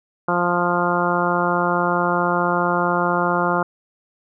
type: harmonic tone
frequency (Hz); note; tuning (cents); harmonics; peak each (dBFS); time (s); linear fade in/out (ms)
175.4; F3; +8; 1 / 2 / 3 / 4 / 5 / 6 / 7 / 8; -25 / -25 / -25 / -25 / -25 / -25 / -25 / -25; 0.28-3.63; 5
effects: none